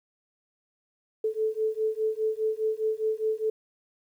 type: beating tone pair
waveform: sine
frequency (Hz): 434.5 / 439.4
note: A4 / A4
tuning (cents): -22 / -2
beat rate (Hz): 4.9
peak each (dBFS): -28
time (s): 1.24-3.5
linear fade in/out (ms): 5
effects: 10-bit